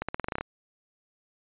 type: accelerating click train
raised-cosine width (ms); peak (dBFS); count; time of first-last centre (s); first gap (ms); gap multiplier
0.5; -15; 10; 0.02-0.41; 66; 0.89
effects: resampled to 8000 Hz